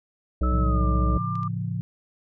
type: harmonic tone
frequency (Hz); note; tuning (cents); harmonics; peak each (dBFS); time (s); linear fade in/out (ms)
62.2; B1; +13; 1 / 3 / 5 / 7 / 9 / 10; -20 / -31 / -32 / -38 / -38 / -41; 0.41-1.18; 5
type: tone with pitch glide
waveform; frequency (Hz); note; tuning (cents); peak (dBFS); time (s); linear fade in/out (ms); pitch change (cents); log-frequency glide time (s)
sine; 1307 to 1191.6; E6 to D6; -15 to +25; -29; 0.43-1.48; 5; -160; 0.59-0.84
type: chord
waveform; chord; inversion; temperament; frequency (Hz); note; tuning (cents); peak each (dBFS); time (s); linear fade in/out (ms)
sine; A augmented; none; just; 110 / 137.5 / 171.88; A2 / C#3 / E#3; 0 / -14 / -27; -29 / -32 / -30; 0.52-1.81; 0
type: clicks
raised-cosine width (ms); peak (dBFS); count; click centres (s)
0.2; -30 / -32; 2; 1.355 / 1.432
effects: none